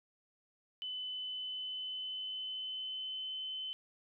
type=tone with pitch glide; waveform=sine; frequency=3015 to 3050 Hz; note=F#7 to G7; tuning=+32 to -48 cents; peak=-38 dBFS; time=0.82-3.73 s; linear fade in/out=0 ms; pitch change=+20 cents; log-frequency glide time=1.04-3.34 s; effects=none